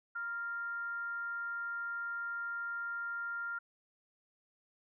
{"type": "tone with frequency modulation", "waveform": "sine", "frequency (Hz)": 1396.9, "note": "F6", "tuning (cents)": 0, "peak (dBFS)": -36, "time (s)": [0.15, 3.59], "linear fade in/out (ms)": 10, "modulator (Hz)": 438, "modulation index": 0.2, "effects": []}